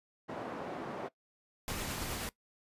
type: band-pass noise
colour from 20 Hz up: white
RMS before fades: -41 dBFS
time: 0.28-1.09 s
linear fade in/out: 20 ms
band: 170 to 730 Hz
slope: 12 dB/octave
type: noise with tremolo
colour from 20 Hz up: pink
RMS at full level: -37 dBFS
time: 1.68-2.29 s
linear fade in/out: 0 ms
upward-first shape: triangle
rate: 9.5 Hz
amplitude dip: 25%
effects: noise-tail reverb RT60 0.1 s tail -19 dB re dry + resampled to 32000 Hz